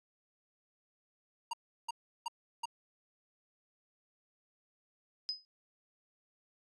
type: tone bursts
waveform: square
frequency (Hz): 936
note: A#5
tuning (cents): +7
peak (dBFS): -35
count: 4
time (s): 1.51-2.656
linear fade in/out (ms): 5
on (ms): 24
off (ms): 350
type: tone with exponential decay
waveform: sine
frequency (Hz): 5030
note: D#8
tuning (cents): +18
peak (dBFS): -30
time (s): 5.29-5.45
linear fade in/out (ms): 0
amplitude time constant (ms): 34
effects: resampled to 22050 Hz